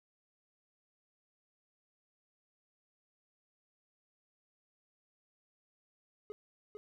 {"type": "tone with echo", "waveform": "triangle", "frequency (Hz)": 420, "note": "G#4", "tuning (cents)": 19, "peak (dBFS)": -38, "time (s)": [6.3, 6.32], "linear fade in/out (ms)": 0, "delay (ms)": 450, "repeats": 1, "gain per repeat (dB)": -3, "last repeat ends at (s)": 6.77, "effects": []}